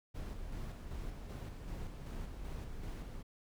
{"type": "noise with tremolo", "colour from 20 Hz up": "brown", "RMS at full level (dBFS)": -42, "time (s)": [0.14, 3.23], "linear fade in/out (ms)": 20, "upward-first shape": "square", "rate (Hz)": 2.6, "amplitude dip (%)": 35, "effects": []}